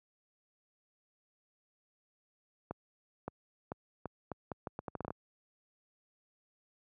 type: accelerating click train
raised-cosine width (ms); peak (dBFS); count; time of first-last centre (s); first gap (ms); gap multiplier
1; -24; 14; 2.71-5.105; 570; 0.77
effects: high-pass 80 Hz 12 dB/octave